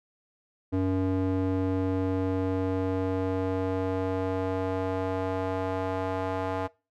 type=tone with band-pass filter sweep; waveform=square; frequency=94 Hz; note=F#2; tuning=28 cents sharp; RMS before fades=-28 dBFS; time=0.72-6.68 s; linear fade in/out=20 ms; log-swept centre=310 to 730 Hz; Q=1.4; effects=noise-tail reverb RT60 0.3 s tail -22 dB re dry